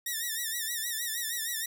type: tone with vibrato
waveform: 5% pulse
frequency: 1843 Hz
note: A#6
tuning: 20 cents flat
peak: -21 dBFS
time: 0.06-1.66 s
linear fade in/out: 5 ms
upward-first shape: sine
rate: 6.4 Hz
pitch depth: 95 cents each way
effects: none